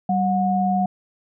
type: tone pair together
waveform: sine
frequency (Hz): 192.56 / 727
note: G3 / F#5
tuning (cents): -31 / -31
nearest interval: octave + major seventh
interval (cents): 2300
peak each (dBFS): -20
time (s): 0.09-0.86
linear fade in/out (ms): 5
effects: none